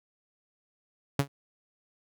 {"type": "tone with exponential decay", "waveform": "sawtooth", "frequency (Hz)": 140, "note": "C#3", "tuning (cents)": 18, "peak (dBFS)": -17, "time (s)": [1.19, 1.28], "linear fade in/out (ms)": 5, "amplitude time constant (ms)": 19, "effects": []}